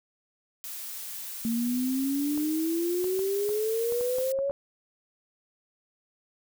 blue noise, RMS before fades -38 dBFS, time 0.64-4.32 s, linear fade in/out 0 ms
sine exponential sweep, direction up, 226.5 to 564 Hz, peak -25 dBFS, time 1.45-4.51 s, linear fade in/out 0 ms
clicks, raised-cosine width 1 ms, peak -28 dBFS, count 9, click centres 2.377 / 3.043 / 3.192 / 3.492 / 3.923 / 4.01 / 4.185 / 4.389 / 4.497 s
effects none

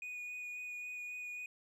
triangle tone with vibrato, 2467 Hz, D#7, 15 cents flat, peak -40 dBFS, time 0.02-1.46 s, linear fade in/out 2 ms, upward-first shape sine, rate 3.7 Hz, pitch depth 11 cents each way, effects none

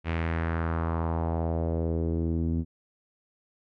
sawtooth tone with low-pass filter sweep, 82.41 Hz, E2, in tune, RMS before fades -28 dBFS, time 0.04-2.65 s, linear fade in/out 50 ms, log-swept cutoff 2500 to 240 Hz, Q 2.3, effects none

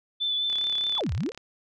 sine tone with vibrato, 3500 Hz, A7, 10 cents flat, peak -24 dBFS, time 0.2-1.01 s, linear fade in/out 20 ms, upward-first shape triangle, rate 4.9 Hz, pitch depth 26 cents each way
click train, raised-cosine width 0.2 ms, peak -23 dBFS, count 32, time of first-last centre 0.5-1.376 s, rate 35.4 Hz
sine exponential two-way sweep, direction down then up, 1499 to 69.3 to 576 Hz, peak -25 dBFS, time 0.96-1.32 s, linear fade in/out 50 ms, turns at 1.13 s
effects none

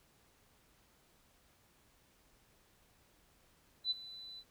sine tone with ADSR envelope, 3994 Hz, B7, 19 cents sharp, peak -29 dBFS, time 3.84-4.44 s, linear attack 68 ms, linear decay 22 ms, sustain -18 dB, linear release 56 ms, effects pink hiss -69 dBFS RMS until 4.5 s

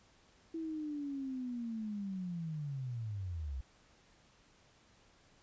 sine linear sweep, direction down, 329.6 to 62 Hz, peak -37 dBFS, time 0.54-3.61 s, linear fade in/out 5 ms, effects pink hiss -66 dBFS RMS until 5.42 s + resampled to 16000 Hz

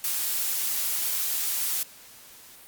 blue noise, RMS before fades -27 dBFS, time 0.04-1.83 s, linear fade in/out 2 ms, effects white hiss -49 dBFS RMS until 2.67 s + Opus 48 kbps

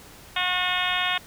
harmonic tone, 362.5 Hz, F#4, 35 cents flat, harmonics 2 / 3 / 4 / 5 / 6 / 7 / 8 / 9 / 10, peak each -31 / -31 / -31 / -31 / -31 / -31 / -31 / -31 / -31 dBFS, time 0.36-1.18 s, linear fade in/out 5 ms, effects pink hiss -47 dBFS RMS until 1.26 s

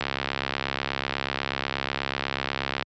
click train, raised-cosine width 0.3 ms, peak -9 dBFS, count 193, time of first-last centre 0.01-2.825 s, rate 68.2 Hz, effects high-pass 80 Hz 12 dB/octave + resampled to 16000 Hz

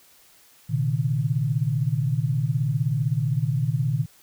sine tone cluster, 118 / 134 / 153.3 Hz, A#2 / C3 / D#3, +22 / +42 / -25 cents, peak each -25 dBFS, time 0.69-4.06 s, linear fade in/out 20 ms, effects white hiss -55 dBFS RMS until 4.22 s

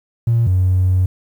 triangle tone pair in turn, 116.3 / 92.31 Hz, A#2 / F#2, -4 / -4 cents, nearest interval major third, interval 400 cents, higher first, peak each -8 dBFS, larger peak neither, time 0.27-0.47 / 0.47-1.06 s, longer second, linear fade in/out 5 ms, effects tanh soft clip ceiling -8 dBFS + 8-bit

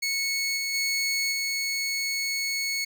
20% pulse tone with level steps, 2204 Hz, C#7, 11 cents flat, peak -20 / -22 / -19 / -21 dBFS, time 0.02-2.85 s, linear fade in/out 10 ms, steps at 0.56 / 0.73 / 1.31 s, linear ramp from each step 20 ms, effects none

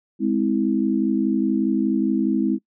sine chord, Ab augmented, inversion none, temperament just, 207.7 / 259.6 / 324.5 Hz, Ab3 / C4 / E4, 0 / -13 / -27 cents, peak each -22 dBFS, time 0.19-2.59 s, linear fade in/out 50 ms, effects noise-tail reverb RT60 0.1 s tail -22 dB re dry

